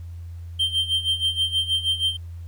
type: tone with tremolo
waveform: triangle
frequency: 3144 Hz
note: G7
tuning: 4 cents sharp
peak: -16 dBFS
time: 0.59-2.17 s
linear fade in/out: 10 ms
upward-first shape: sine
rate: 6.3 Hz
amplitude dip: 80%
effects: added 85 Hz sine -33 dBFS peak until 2.47 s + pink hiss -60 dBFS RMS until 2.47 s